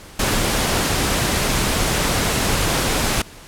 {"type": "noise", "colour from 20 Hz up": "pink", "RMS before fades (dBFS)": -19, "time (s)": [0.19, 3.22], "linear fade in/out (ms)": 5, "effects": ["pink hiss -41 dBFS RMS until 3.47 s", "low-pass 12000 Hz 12 dB/octave"]}